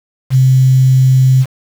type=tone with quantisation; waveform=sine; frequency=130.7 Hz; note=C3; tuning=1 cent flat; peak=-5 dBFS; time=0.3-1.46 s; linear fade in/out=50 ms; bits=5; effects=none